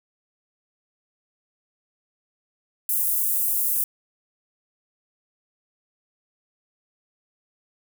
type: high-pass noise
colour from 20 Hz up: pink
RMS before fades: -23 dBFS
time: 2.89-3.84 s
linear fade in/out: 2 ms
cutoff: 11000 Hz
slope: 24 dB/octave
effects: none